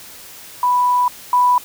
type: tone pair in turn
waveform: sine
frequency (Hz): 987.8 / 987.8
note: B5 / B5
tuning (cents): 0 / 0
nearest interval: unison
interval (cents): 0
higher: neither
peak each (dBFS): -12 / -10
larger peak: second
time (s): 0.63-1.08 / 1.33-1.58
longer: first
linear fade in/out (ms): 2
effects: white hiss -38 dBFS RMS until 1.64 s